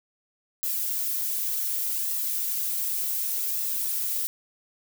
violet noise with flanger, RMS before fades -28 dBFS, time 0.63-4.27 s, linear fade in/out 0 ms, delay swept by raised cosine 1.3 to 4.7 ms, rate 0.67 Hz, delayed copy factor -0.5, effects none

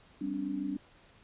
sine chord, G suspended fourth, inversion none, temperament equal with one note detuned, 196 / 261.6 / 288.5 Hz, G3 / C4 / D4, 0 / 0 / -31 cents, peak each -38 / -38 / -34 dBFS, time 0.21-0.77 s, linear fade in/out 5 ms, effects pink hiss -60 dBFS RMS until 1.23 s + resampled to 8000 Hz

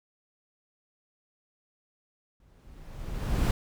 brown noise with exponential growth, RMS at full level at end -21 dBFS, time 2.4-3.51 s, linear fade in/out 2 ms, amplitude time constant 240 ms, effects none

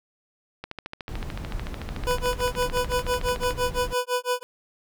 click train, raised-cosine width 0.3 ms, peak -18 dBFS, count 40, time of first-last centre 0.64-3.508 s, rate 13.6 Hz
brown noise, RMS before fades -32 dBFS, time 1.09-3.93 s, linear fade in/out 0 ms
25% pulse tone with tremolo, 495.8 Hz, B4, 7 cents sharp, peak -17 dBFS, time 2.07-4.43 s, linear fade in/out 0 ms, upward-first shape sine, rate 5.9 Hz, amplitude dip 100%
effects none

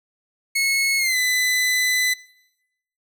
sawtooth tone with pitch glide, 2187 to 2005 Hz, C#7 to B6, -24 to +26 cents, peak -15 dBFS, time 0.55-2.14 s, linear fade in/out 10 ms, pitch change -150 cents, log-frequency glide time 0.98-1.17 s, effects noise-tail reverb RT60 0.9 s tail -22 dB re dry

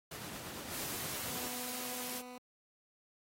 pink noise with tremolo, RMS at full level -44 dBFS, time 0.11-1.48 s, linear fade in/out 5 ms, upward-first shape sine, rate 8.9 Hz, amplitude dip 25%
white noise, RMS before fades -42 dBFS, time 0.69-2.23 s, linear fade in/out 50 ms
15% pulse tone with pitch glide, 247.1 to 249 Hz, B3 to B3, +1 to +14 cents, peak -40 dBFS, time 1.28-2.38 s, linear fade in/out 2 ms, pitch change +13 cents, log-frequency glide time 1.51-1.79 s
effects high-pass 100 Hz 12 dB/octave + AAC 48 kbps

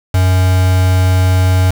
triangle tone with quantisation, 92.5 Hz, F#2, in tune, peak -6 dBFS, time 0.14-1.71 s, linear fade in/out 5 ms, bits 3, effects none

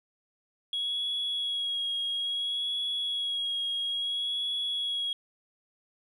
sine tone with vibrato, 3322 Hz, G#7, in tune, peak -27 dBFS, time 0.73-5.13 s, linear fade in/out 2 ms, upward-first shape sine, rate 0.59 Hz, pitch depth 23 cents each way, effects tanh soft clip ceiling -25 dBFS + 11-bit

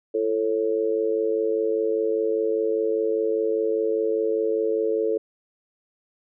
sine tone with amplitude modulation, 442.5 Hz, A4, 10 cents sharp, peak -16 dBFS, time 0.14-5.18 s, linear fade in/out 10 ms, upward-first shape sine, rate 105 Hz, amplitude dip 95%, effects none

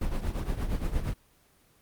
brown noise with tremolo, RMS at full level -26 dBFS, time 0.01-1.14 s, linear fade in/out 5 ms, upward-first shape triangle, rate 8.6 Hz, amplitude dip 75%, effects pink hiss -63 dBFS RMS until 1.81 s + Opus 24 kbps

